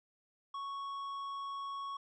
sine tone with tanh clipping, 1108.7 Hz, C#6, in tune, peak -40 dBFS, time 0.54-1.97 s, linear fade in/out 5 ms, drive 8 dB, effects none

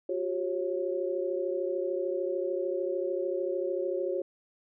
sine tone cluster, 358.2 / 391.6 / 547 Hz, F4 / G4 / C#5, +44 / -2 / -23 cents, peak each -32 / -34 / -32 dBFS, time 0.09-4.22 s, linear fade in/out 5 ms, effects none

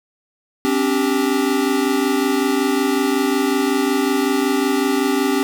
square chord, C suspended second, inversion none, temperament equal with one note detuned, 261.6 / 287 / 392 Hz, C4 / D4 / G4, 0 / -40 / 0 cents, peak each -21 dBFS, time 0.65-5.43 s, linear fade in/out 0 ms, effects none

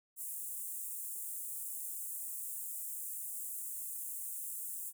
pink high-pass noise, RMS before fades -42 dBFS, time 0.16-4.93 s, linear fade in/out 50 ms, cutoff 7900 Hz, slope 48 dB/octave, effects none

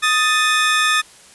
25% pulse tone pair together, 1247 / 1767.5 Hz, D#6 / A6, +3 / +7 cents, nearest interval tritone, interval 604 cents, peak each -13 dBFS, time 0.02-1.02 s, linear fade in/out 20 ms, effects white hiss -45 dBFS RMS until 1.34 s + resampled to 24000 Hz

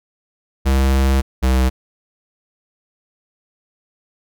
square tone pair in turn, 66.8 / 64.49 Hz, C2 / C2, +36 / -24 cents, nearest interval minor second, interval 60 cents, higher first, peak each -13 dBFS, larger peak neither, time 0.65-1.22 / 1.42-1.7 s, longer first, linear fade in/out 20 ms, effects none

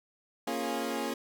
20% pulse chord, Bb minor seventh, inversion none, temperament equal with one note detuned, 233.1 / 275.7 / 349.2 / 415.3 Hz, Bb3 / Db4 / F4 / Ab4, 0 / -9 / 0 / 0 cents, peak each -31 / -31 / -33 / -34 dBFS, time 0.47-1.14 s, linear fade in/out 5 ms, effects none

